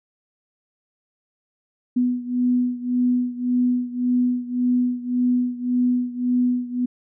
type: beating tone pair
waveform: sine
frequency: 246.9 / 248.7 Hz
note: B3 / B3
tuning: 0 / +12 cents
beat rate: 1.8 Hz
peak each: -20 / -23 dBFS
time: 1.96-6.86 s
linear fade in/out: 10 ms
effects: none